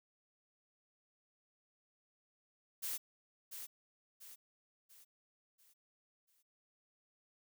blue noise with echo, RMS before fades -40 dBFS, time 2.82-2.98 s, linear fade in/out 20 ms, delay 690 ms, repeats 5, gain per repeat -7 dB, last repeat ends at 6.43 s, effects none

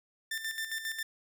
sawtooth tone with tremolo, 1786 Hz, A6, 25 cents sharp, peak -29 dBFS, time 0.31-1.03 s, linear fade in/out 5 ms, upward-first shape square, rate 7.4 Hz, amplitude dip 60%, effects none

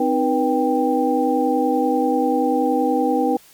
sine tone cluster, 258 / 308.4 / 485.7 / 788 Hz, C4 / D#4 / B4 / G5, -24 / -15 / -29 / +9 cents, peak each -21 dBFS, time 0-3.37 s, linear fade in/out 5 ms, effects white hiss -49 dBFS RMS until 3.53 s + MP3 96 kbps

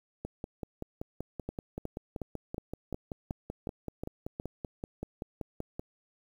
two click trains, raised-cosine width 2 ms, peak -22 / -23 dBFS, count 9 / 30, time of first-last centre 1.49-4.399 / 0.25-5.795 s, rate 2.75 / 5.23 Hz, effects 9-bit

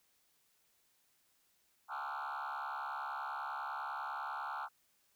sine tone with frequency modulation, 1108.7 Hz, C#6, in tune, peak -36 dBFS, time 1.88-4.69 s, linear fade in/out 50 ms, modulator 70.2 Hz, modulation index 4.8, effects tanh soft clip ceiling -37 dBFS + white hiss -74 dBFS RMS until 5.15 s

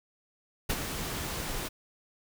pink noise with ADSR envelope, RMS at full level -28 dBFS, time 0.69-1.69 s, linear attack 11 ms, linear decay 50 ms, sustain -7 dB, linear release 18 ms, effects none

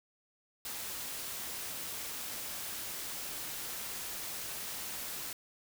white noise with amplitude modulation, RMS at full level -39 dBFS, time 0.65-5.33 s, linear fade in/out 2 ms, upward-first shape sine, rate 265 Hz, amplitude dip 35%, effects none

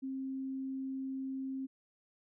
sine tone, 266.1 Hz, C4, 29 cents sharp, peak -36 dBFS, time 0.02-1.67 s, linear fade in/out 20 ms, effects none

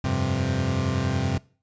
30% pulse chord, F suspended second, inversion none, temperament equal, 87.31 / 98 / 130.81 Hz, F2 / G2 / C3, 0 / 0 / 0 cents, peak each -26 / -25 / -23 dBFS, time 0.04-1.38 s, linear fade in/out 5 ms, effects noise-tail reverb RT60 0.4 s tail -22 dB re dry + resampled to 16000 Hz

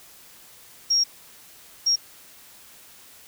sine tone bursts at uneven times, 5588 Hz, F8, in tune, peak -17 dBFS, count 2, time 0.9-1.04 / 1.86-1.96 s, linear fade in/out 10 ms, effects white hiss -49 dBFS RMS until 3.27 s

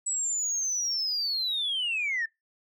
sine linear sweep, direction down, 7902 to 1750 Hz, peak -25 dBFS, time 0.06-2.26 s, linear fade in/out 10 ms, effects noise-tail reverb RT60 0.2 s tail -26 dB re dry + tanh soft clip ceiling -23 dBFS

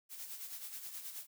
blue noise with tremolo, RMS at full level -44 dBFS, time 0.09-1.27 s, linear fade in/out 50 ms, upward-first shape sine, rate 9.4 Hz, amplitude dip 55%, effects none

